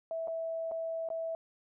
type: tone with dropouts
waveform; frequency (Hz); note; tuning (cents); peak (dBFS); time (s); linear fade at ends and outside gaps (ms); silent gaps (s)
sine; 655; E5; -11; -33; 0.11-1.35; 1; 0.274-0.281 / 0.713-0.718 / 1.088-1.102
effects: none